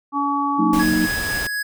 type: harmonic tone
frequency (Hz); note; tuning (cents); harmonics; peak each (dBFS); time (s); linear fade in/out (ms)
283.5; C#4; +39; 1 / 3 / 4; -23 / -24 / -21; 0.12-0.85; 50
type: chord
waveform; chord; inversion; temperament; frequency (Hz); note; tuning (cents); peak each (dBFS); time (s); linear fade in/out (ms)
sine; D# minor; first; equal; 185 / 233.1 / 311.1; F#3 / A#3 / D#4; 0 / 0 / 0; -23 / -22 / -18; 0.58-1.07; 20
type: noise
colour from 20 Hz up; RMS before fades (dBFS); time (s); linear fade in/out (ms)
pink; -28; 0.73-1.47; 2
type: tone with tremolo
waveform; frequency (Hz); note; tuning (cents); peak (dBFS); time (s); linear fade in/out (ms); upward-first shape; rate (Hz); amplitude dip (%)
square; 1670; G#6; +9; -22; 0.79-1.63; 10; sine; 4; 25
effects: none